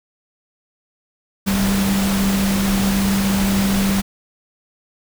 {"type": "tone in noise", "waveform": "sine", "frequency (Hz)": 196, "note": "G3", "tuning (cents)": 0, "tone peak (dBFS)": -16, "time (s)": [1.46, 4.02], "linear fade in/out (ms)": 20, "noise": "pink", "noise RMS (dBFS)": -23, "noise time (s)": [1.46, 4.02], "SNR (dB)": 4, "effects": []}